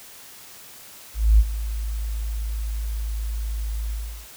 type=tone with ADSR envelope; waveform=sine; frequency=54 Hz; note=A1; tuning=32 cents flat; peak=-9 dBFS; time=1.14-4.28 s; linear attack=250 ms; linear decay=45 ms; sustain=-15 dB; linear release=370 ms; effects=white hiss -44 dBFS RMS until 4.36 s